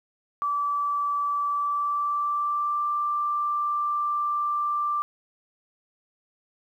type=tone with pitch glide; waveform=sine; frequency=1157 to 1179.3 Hz; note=D6 to D6; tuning=-26 to +7 cents; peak=-23 dBFS; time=0.42-5.02 s; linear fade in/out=0 ms; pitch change=+33 cents; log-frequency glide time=1.47-2.86 s; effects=10-bit